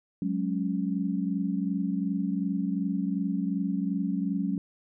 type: chord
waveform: sine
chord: F# suspended second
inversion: none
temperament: equal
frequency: 185 / 207.7 / 277.2 Hz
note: F#3 / G#3 / C#4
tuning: 0 / 0 / 0 cents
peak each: -29 / -31 / -31 dBFS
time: 0.22-4.58 s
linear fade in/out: 2 ms
effects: none